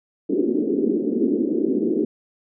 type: band-pass noise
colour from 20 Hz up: white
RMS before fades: -21 dBFS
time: 0.29-2.05 s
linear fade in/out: 5 ms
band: 220 to 400 Hz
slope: 48 dB/octave
effects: none